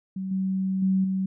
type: tone with level steps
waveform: sine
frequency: 190 Hz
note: F#3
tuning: 46 cents sharp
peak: -28 / -23 / -19 / -23 dBFS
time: 0.16-1.26 s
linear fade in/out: 5 ms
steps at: 0.31 / 0.82 / 1.04 s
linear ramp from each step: 5 ms
effects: none